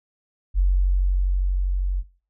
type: tone with level ramp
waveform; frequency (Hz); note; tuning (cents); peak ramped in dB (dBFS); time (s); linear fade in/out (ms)
sine; 46.25; F#1; 0; -14 to -20; 0.54-2.04; 50
effects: noise-tail reverb RT60 0.4 s tail -21 dB re dry